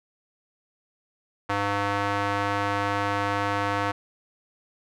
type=tone with band-pass filter; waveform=square; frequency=101.1 Hz; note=G#2; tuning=46 cents flat; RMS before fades=-26 dBFS; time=1.49-3.92 s; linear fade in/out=10 ms; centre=1200 Hz; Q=1.1; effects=none

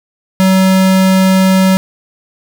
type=tone; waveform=square; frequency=189.1 Hz; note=F#3; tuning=38 cents sharp; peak=-7 dBFS; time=0.4-1.77 s; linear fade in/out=0 ms; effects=none

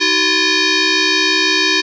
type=tone with frequency modulation; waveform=sine; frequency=1005 Hz; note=B5; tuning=30 cents sharp; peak=-11 dBFS; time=0-1.82 s; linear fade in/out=20 ms; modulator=692 Hz; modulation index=6.1; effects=none

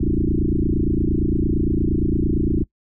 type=tone with frequency modulation; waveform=sine; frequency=138.59 Hz; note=C#3; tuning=in tune; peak=-16 dBFS; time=0-2.64 s; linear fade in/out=10 ms; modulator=28.7 Hz; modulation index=7.4; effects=noise-tail reverb RT60 0.1 s tail -23 dB re dry

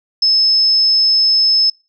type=tone; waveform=sine; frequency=5220 Hz; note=E8; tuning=18 cents flat; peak=-9 dBFS; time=0.22-1.7 s; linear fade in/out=5 ms; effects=noise-tail reverb RT60 0.3 s tail -24 dB re dry

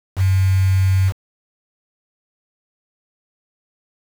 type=tone with quantisation; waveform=sine; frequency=95 Hz; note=F#2; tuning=46 cents sharp; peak=-12 dBFS; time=0.16-1.13 s; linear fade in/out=50 ms; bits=5; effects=none

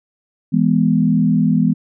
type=chord; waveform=sine; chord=E major; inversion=none; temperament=equal with one note detuned; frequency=164.81 / 206.2 / 246.9 Hz; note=E3 / G#3 / B3; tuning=0 / -12 / 0 cents; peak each=-16 dBFS; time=0.52-1.74 s; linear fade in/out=20 ms; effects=none

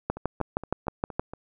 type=two click trains; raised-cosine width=1 ms; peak=-11 / -23 dBFS; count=8 / 6; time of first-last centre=0.1-1.195 / 0.17-1.336 s; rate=6.39 / 4.29 Hz; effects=none

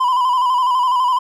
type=tone with vibrato; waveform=triangle; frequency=1005 Hz; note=B5; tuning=30 cents sharp; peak=-11 dBFS; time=0-1.19 s; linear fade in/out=10 ms; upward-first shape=square; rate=12 Hz; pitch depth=49 cents each way; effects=none

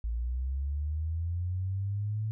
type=linear sweep; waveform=sine; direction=up; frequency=55 to 110 Hz; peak=-29 dBFS; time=0.04-2.31 s; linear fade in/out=0 ms; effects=none

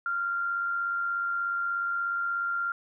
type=tone with amplitude modulation; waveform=sine; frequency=1388 Hz; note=F6; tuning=11 cents flat; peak=-25 dBFS; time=0.06-2.72 s; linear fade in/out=2 ms; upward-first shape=sine; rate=96.7 Hz; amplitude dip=35%; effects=none

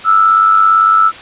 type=tone with amplitude modulation; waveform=sine; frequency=1318.5 Hz; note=E6; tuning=in tune; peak=-3 dBFS; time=0.04-1.12 s; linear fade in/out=50 ms; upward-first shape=sine; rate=97.8 Hz; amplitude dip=60%; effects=white hiss -31 dBFS RMS until 1.21 s + resampled to 8000 Hz

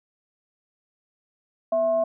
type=tone with frequency modulation; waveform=sine; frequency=659.3 Hz; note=E5; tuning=in tune; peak=-19 dBFS; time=1.72-2.04 s; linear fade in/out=5 ms; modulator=411 Hz; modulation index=0.28; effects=none

